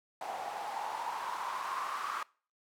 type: noise with band-pass filter sweep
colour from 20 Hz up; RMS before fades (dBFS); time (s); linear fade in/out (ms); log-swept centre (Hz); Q
white; -38; 0.21-2.23; 2; 750 to 1200; 6.6
effects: noise-tail reverb RT60 0.4 s tail -23 dB re dry